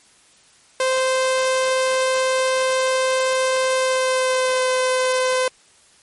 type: tone with pitch glide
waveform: sawtooth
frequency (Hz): 520 to 512.8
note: C5 to C5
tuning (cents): -11 to -35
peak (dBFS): -13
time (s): 0.8-5.48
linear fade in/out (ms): 2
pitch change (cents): -24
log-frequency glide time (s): 3.74-4.64
effects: white hiss -53 dBFS RMS until 6.02 s + MP3 48 kbps